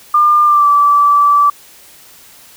sine tone with pitch glide, 1200 to 1159.1 Hz, D6 to D6, +37 to -23 cents, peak -6 dBFS, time 0.14-1.5 s, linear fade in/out 5 ms, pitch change -60 cents, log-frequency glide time 0.45-0.68 s, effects white hiss -41 dBFS RMS until 2.56 s

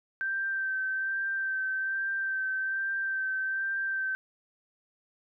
sine tone with vibrato, 1560 Hz, G6, 9 cents flat, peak -28 dBFS, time 0.21-4.15 s, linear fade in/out 0 ms, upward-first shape sine, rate 1.2 Hz, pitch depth 19 cents each way, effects none

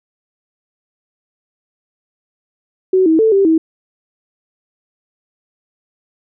sine tone with pitch steps, 374.8 / 320.7 / 442.6 / 392.6 / 321.9 Hz, F#4 / E4 / A4 / G4 / E4, +22 / -48 / +10 / +3 / -41 cents, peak -8 dBFS, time 2.93-3.58 s, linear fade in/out 5 ms, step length 130 ms, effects none

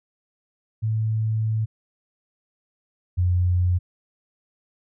sine tone pair in turn, 110 / 89.52 Hz, A2 / F2, 0 / +43 cents, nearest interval major third, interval 357 cents, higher first, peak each -20 / -17 dBFS, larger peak second, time 0.82-1.66 / 3.17-3.79 s, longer first, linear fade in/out 20 ms, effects none

